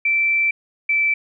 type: tone pair in turn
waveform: sine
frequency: 2335 / 2324 Hz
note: D7 / D7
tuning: -11 / -19 cents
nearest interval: unison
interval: 8 cents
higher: first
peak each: -15 dBFS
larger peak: neither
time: 0.05-0.51 / 0.89-1.14 s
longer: first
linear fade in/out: 5 ms
effects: none